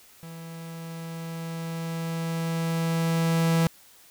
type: tone with level ramp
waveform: 45% pulse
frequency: 164.81 Hz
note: E3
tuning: in tune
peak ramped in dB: -39 to -19 dBFS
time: 0.23-3.67 s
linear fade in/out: 0 ms
effects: white hiss -54 dBFS RMS until 4.1 s